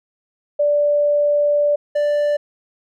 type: tone pair in turn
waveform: sine / triangle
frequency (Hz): 585 / 587.4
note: D5 / D5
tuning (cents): -7 / 0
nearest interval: unison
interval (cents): 7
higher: second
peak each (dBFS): -13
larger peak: neither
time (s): 0.59-1.76 / 1.95-2.37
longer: first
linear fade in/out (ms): 10
effects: none